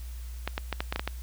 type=clicks; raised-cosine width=0.3 ms; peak=-13 dBFS; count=8; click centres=0.476 / 0.579 / 0.727 / 0.805 / 0.925 / 0.96 / 0.995 / 1.076 s; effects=added 60 Hz sine -36 dBFS peak until 1.22 s + white hiss -53 dBFS RMS until 1.22 s

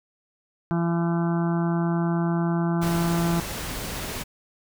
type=harmonic tone; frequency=169.3 Hz; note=E3; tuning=46 cents sharp; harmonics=1 / 2 / 4 / 5 / 6 / 7 / 8 / 9; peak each=-22 / -28 / -34 / -36 / -38 / -39 / -40 / -41 dBFS; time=0.71-3.4 s; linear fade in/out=0 ms
type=noise; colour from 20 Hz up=pink; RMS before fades=-32 dBFS; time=2.81-4.24 s; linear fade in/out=20 ms
effects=none

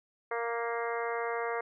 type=harmonic tone with a mistuned harmonic; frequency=233.1 Hz; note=A#3; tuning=in tune; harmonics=2 / 3 / 4 / 5 / 6 / 7 / 8 / 9; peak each=-34 / -38 / -40 / -39 / -43 / -43 / -44 / -43 dBFS; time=0.31-1.61 s; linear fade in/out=5 ms; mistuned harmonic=8; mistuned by=+20 cents; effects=none

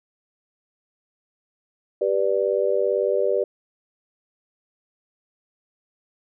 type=chord; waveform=sine; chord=G major; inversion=none; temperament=just; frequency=392 / 490 / 588 Hz; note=G4 / B4 / D5; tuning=0 / -14 / +2 cents; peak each=-23 dBFS; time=2.01-3.44 s; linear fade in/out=5 ms; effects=none

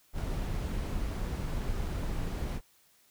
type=noise; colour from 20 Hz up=brown; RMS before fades=-33 dBFS; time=0.13-2.61 s; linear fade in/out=50 ms; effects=white hiss -65 dBFS RMS until 3.1 s

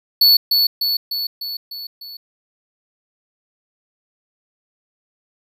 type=tone with echo; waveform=square; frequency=4435 Hz; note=C#8; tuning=in tune; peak=-9 dBFS; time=0.21-0.37 s; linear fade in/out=5 ms; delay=300 ms; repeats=6; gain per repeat=-4 dB; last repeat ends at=2.17 s; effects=none

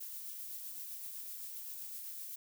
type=noise with tremolo; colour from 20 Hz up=violet; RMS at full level=-44 dBFS; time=0-2.36 s; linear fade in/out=10 ms; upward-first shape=sine; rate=7.8 Hz; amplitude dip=25%; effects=none

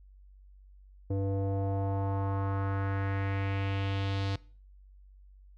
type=tone with low-pass filter sweep; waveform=square; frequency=98 Hz; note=G2; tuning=in tune; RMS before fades=-31 dBFS; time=1.1-4.36 s; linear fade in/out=5 ms; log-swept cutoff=450 to 4300 Hz; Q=2.3; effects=noise-tail reverb RT60 0.4 s tail -20 dB re dry + added 48 Hz sine -52 dBFS peak until 5.57 s

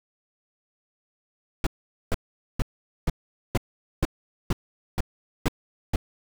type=noise bursts; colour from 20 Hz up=brown; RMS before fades=-21 dBFS; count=10; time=1.64-5.96 s; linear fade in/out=2 ms; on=27 ms; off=450 ms; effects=none

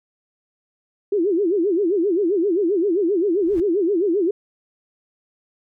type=tone with vibrato; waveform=sine; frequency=370.2 Hz; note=F#4; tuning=1 cent sharp; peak=-16 dBFS; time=1.12-4.31 s; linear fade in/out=5 ms; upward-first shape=sine; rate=7.6 Hz; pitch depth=230 cents each way
type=noise with exponential growth; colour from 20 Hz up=brown; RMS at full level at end=-32 dBFS; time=3.34-3.6 s; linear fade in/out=1 ms; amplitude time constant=56 ms
effects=none

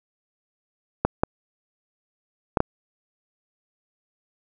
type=clicks; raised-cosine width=1 ms; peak=-4 dBFS; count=4; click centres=1.05 / 1.235 / 2.572 / 2.604 s; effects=none

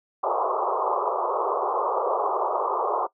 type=band-pass noise; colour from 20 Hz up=white; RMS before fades=-25 dBFS; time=0.23-3.07 s; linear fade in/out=10 ms; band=370 to 1200 Hz; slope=96 dB/octave; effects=noise-tail reverb RT60 0.1 s tail -19 dB re dry

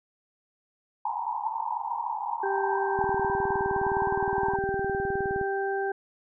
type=band-pass noise; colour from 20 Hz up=pink; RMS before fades=-31 dBFS; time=1.05-4.56 s; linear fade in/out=5 ms; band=840 to 960 Hz; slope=96 dB/octave
type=harmonic tone; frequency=392 Hz; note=G4; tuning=in tune; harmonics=1 / 2 / 4; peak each=-28 / -31 / -34 dBFS; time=2.43-5.92 s; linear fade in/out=5 ms
type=click train; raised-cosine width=3 ms; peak=-23 dBFS; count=48; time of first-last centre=2.99-5.413 s; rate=19.4 Hz
effects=none

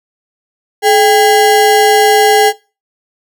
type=ring-modulated tone; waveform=square; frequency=611 Hz; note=D#5; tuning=32 cents flat; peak=-3 dBFS; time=0.82-2.53 s; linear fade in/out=50 ms; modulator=185 Hz; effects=noise-tail reverb RT60 0.3 s tail -20 dB re dry

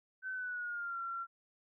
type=tone with pitch glide; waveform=sine; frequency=1525 to 1366.5 Hz; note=G6 to F6; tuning=-48 to -38 cents; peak=-37 dBFS; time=0.22-1.27 s; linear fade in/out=50 ms; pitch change=-190 cents; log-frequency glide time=0.32-0.99 s; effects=none

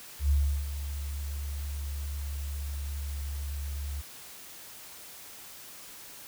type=tone with ADSR envelope; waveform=sine; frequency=71.1 Hz; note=C#2; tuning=45 cents sharp; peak=-20 dBFS; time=0.19-4.02 s; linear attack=110 ms; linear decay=350 ms; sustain=-12 dB; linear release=20 ms; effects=white hiss -47 dBFS RMS until 6.27 s

